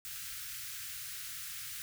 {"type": "band-stop noise", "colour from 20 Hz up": "white", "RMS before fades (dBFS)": -43, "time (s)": [0.05, 1.82], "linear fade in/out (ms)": 0, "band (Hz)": [150, 1300], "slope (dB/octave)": 48, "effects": []}